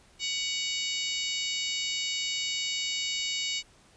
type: harmonic tone with a mistuned harmonic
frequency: 750 Hz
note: F#5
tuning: 23 cents sharp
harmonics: 3 / 4 / 5 / 6 / 7 / 8 / 9 / 10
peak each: -35 / -34 / -36 / -38 / -41 / -40 / -44 / -41 dBFS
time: 0.19-3.63 s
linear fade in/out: 50 ms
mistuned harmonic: 4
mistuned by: -41 cents
effects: pink hiss -59 dBFS RMS until 3.96 s + resampled to 22050 Hz